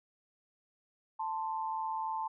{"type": "tone pair together", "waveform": "sine", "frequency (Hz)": [882.8, 1046.5], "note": ["A5", "C6"], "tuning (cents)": [5, 0], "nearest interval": "minor third", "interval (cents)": 295, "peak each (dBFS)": [-34, -39], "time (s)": [1.19, 2.28], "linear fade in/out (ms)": 10, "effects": []}